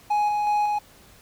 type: tone with tremolo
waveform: triangle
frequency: 834 Hz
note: G#5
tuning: 7 cents sharp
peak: -17 dBFS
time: 0.1-0.79 s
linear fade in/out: 10 ms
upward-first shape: square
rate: 2.7 Hz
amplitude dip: 25%
effects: pink hiss -52 dBFS RMS until 1.21 s